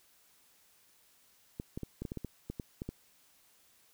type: clicks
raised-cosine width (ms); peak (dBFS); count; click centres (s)
3; -25; 12; 1.599 / 1.775 / 1.833 / 2.02 / 2.052 / 2.119 / 2.173 / 2.247 / 2.5 / 2.598 / 2.819 / 2.89
effects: white hiss -66 dBFS RMS until 3.93 s